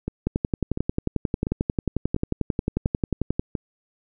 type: two click trains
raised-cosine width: 3 ms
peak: -9 / -13 dBFS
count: 36 / 6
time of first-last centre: 0.27-3.395 / 0.08-3.552 s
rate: 11.2 / 1.44 Hz
effects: none